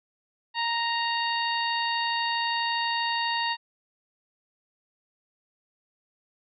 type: harmonic tone with a mistuned harmonic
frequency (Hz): 932.3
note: A#5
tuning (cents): 0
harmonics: 1 / 2 / 3 / 4 / 5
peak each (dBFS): -28 / -31 / -33 / -34 / -35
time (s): 0.54-3.57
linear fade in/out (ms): 50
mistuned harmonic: 5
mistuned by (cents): -72
effects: none